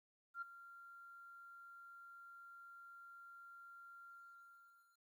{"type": "tone with ADSR envelope", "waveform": "sine", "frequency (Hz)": 1384, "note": "F6", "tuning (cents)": -16, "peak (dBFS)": -40, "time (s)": [0.34, 5.02], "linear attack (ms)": 77, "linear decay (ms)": 14, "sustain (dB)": -15, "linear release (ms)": 930, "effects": ["tanh soft clip ceiling -36 dBFS", "13-bit"]}